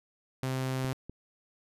sawtooth tone, 130.81 Hz, C3, in tune, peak -26 dBFS, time 0.43-0.93 s, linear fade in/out 0 ms
clicks, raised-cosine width 3 ms, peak -28 dBFS, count 2, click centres 0.846 / 1.096 s
effects resampled to 32000 Hz

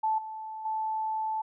sine tone with level steps, 875 Hz, A5, 10 cents flat, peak -24 / -36 / -28 dBFS, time 0.03-1.42 s, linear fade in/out 10 ms, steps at 0.18 / 0.65 s, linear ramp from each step 5 ms, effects none

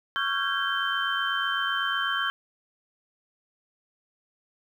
sine tone cluster, 1114 / 1369 / 1547 / 1635 / 3103 Hz, C#6 / F6 / G6 / G#6 / G7, +8 / -35 / -23 / -28 / -18 cents, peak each -31 dBFS, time 0.16-2.3 s, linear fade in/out 0 ms, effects 9-bit

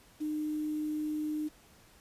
sine tone with quantisation, 304.5 Hz, D#4, 37 cents flat, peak -31 dBFS, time 0.2-1.49 s, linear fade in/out 20 ms, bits 9, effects pink hiss -60 dBFS RMS until 2 s + resampled to 32000 Hz

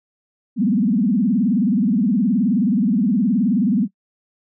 sine tone with vibrato, 218.3 Hz, A3, 13 cents flat, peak -14 dBFS, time 0.56-3.88 s, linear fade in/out 50 ms, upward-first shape sine, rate 19 Hz, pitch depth 290 cents each way, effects noise-tail reverb RT60 0.1 s tail -21 dB re dry

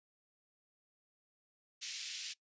white band-pass noise, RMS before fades -44 dBFS, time 1.81-2.34 s, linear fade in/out 20 ms, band 2300 to 6500 Hz, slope 24 dB/octave, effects noise-tail reverb RT60 0.1 s tail -21 dB re dry + resampled to 16000 Hz

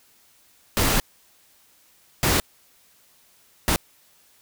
pink noise bursts at uneven times, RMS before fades -20 dBFS, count 3, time 0.77-1 / 2.23-2.4 / 3.68-3.76 s, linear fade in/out 0 ms, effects white hiss -58 dBFS RMS until 4.41 s

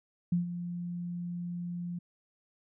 sine tone with ADSR envelope, 174.6 Hz, F3, in tune, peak -23 dBFS, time 0.32-1.99 s, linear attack 5 ms, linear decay 130 ms, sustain -11 dB, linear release 8 ms, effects none

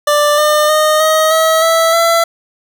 25% pulse tone with pitch steps, 590 / 602.7 / 615.8 / 629.1 / 642.7 / 656.5 / 670.7 Hz, D5 / D5 / D#5 / D#5 / E5 / E5 / E5, +8 / +45 / -18 / +19 / -44 / -7 / +30 cents, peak -5 dBFS, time 0.07-2.24 s, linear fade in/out 5 ms, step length 310 ms, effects none

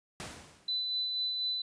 pink noise with exponential decay, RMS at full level -39 dBFS, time 0.2-0.94 s, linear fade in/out 0 ms, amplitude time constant 160 ms
sine tone with tremolo, 4000 Hz, B7, 21 cents sharp, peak -29 dBFS, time 0.68-1.62 s, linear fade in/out 5 ms, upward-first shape sine, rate 4.1 Hz, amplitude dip 30%
effects high-pass 80 Hz 12 dB/octave + resampled to 22050 Hz

